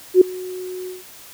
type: tone with ADSR envelope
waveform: sine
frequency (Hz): 367.6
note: F#4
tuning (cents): -11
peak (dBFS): -3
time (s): 0.14-1.04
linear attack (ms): 72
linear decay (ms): 5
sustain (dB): -24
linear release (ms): 170
effects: white hiss -42 dBFS RMS until 1.33 s